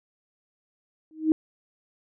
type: tone with exponential growth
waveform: sine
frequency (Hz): 314.4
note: D#4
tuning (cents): +18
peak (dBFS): -13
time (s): 1.11-1.32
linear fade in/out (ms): 1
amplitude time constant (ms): 44
effects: none